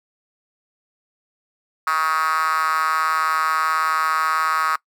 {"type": "tone with high-pass filter", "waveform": "5% pulse", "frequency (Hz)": 158.5, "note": "D#3", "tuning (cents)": 32, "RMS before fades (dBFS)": -20, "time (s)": [1.87, 4.76], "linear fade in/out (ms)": 2, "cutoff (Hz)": 1200, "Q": 7.5, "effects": ["noise-tail reverb RT60 0.1 s tail -23 dB re dry"]}